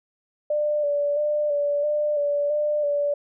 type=tone with vibrato; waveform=sine; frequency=587.3 Hz; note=D5; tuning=in tune; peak=-20 dBFS; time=0.5-3.14 s; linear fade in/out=5 ms; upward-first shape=square; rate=1.5 Hz; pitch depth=27 cents each way; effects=none